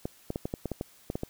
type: clicks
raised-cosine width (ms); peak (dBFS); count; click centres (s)
2; -18; 11; 0.055 / 0.304 / 0.359 / 0.455 / 0.539 / 0.657 / 0.717 / 0.811 / 1.101 / 1.155 / 1.234
effects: white hiss -58 dBFS RMS until 1.29 s